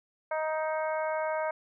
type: harmonic tone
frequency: 313 Hz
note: D#4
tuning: 10 cents sharp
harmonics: 2 / 3 / 4 / 5 / 6 / 7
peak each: -30 / -34 / -40 / -39 / -50 / -43 dBFS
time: 0.31-1.51 s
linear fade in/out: 5 ms
effects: none